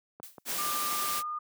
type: click train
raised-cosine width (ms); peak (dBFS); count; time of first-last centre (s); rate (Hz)
1; -30; 5; 0.2-0.929; 5.49
type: noise with exponential decay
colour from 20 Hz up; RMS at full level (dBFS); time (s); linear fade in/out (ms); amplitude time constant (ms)
blue; -41; 0.23-0.45; 0; 46
type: noise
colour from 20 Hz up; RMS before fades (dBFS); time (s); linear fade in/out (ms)
white; -33; 0.45-1.23; 50
type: tone with pitch glide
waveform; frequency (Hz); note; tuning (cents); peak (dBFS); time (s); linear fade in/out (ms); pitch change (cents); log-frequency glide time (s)
sine; 1193 to 1218.8; D6 to D#6; +27 to -36; -32; 0.58-1.39; 10; +37; 1.15-1.24
effects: high-pass 150 Hz 12 dB/octave